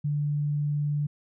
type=tone; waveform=sine; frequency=146.83 Hz; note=D3; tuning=in tune; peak=-24 dBFS; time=0.04-1.07 s; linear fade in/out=10 ms; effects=none